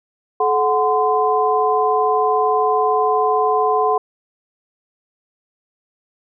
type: tone cluster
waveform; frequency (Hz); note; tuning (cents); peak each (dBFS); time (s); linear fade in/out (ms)
sine; 431.1 / 738 / 1029; A4 / F#5 / C6; -35 / -5 / -29; -18; 0.4-3.98; 5
effects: none